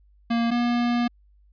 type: tone pair in turn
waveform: square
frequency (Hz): 233.1 / 239.7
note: A#3 / A#3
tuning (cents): 0 / +48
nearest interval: unison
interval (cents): 48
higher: second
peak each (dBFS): -21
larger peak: neither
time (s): 0.3-0.51 / 0.51-1.08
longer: second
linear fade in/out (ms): 10
effects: added 50 Hz sine -54 dBFS peak until 1.52 s + resampled to 11025 Hz